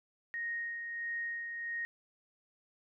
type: tone with tremolo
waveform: sine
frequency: 1866 Hz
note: A#6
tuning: 1 cent sharp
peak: -34 dBFS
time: 0.34-1.85 s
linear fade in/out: 0 ms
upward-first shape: sine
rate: 1.5 Hz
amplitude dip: 40%
effects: none